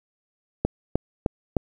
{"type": "click train", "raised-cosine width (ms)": 2, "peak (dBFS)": -7, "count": 4, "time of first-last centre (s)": [0.65, 1.567], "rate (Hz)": 3.27, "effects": ["8-bit"]}